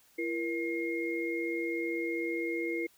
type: tone cluster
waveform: sine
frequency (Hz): 337.4 / 473.1 / 2140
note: E4 / A#4 / C7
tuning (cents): +40 / +26 / +38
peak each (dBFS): -33 / -37 / -36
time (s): 0.18-2.87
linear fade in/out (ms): 10
effects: white hiss -64 dBFS RMS until 2.97 s